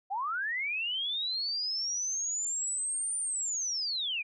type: linear two-way sweep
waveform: sine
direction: up then down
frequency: 733 to 9170 to 2330 Hz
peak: -30 dBFS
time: 0.1-4.23 s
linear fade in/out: 20 ms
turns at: 3.18 s
effects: none